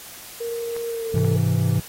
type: tone with pitch glide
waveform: sine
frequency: 466.2 to 448 Hz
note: A#4 to A4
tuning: 0 to +31 cents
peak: -25 dBFS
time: 0.4-1.37 s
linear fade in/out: 10 ms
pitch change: -69 cents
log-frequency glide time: 0.88-1.15 s
type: clicks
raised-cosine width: 0.5 ms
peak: -22 dBFS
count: 3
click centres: 0.765 / 1.179 / 1.247 s
type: chord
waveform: triangle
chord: Ab augmented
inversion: none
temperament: equal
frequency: 103.83 / 130.81 / 164.81 Hz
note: Ab2 / C3 / E3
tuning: 0 / 0 / 0 cents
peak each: -19 / -20 / -20 dBFS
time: 1.14-1.8 s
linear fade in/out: 5 ms
effects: white hiss -40 dBFS RMS until 1.88 s + AAC 48 kbps